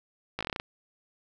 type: slowing click train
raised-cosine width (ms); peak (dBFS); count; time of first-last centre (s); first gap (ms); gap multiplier
0.3; -16; 9; 0.39-0.599; 17; 1.12
effects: none